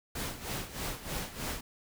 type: noise with tremolo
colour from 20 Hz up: pink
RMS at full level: -35 dBFS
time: 0.15-1.61 s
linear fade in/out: 5 ms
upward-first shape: sine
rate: 3.2 Hz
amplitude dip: 75%
effects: none